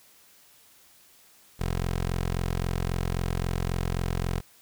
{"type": "tone", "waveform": "15% pulse", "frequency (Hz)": 43.74, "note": "F1", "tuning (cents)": 3, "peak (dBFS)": -20, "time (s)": [1.59, 4.41], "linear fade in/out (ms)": 20, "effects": ["white hiss -57 dBFS RMS until 4.61 s"]}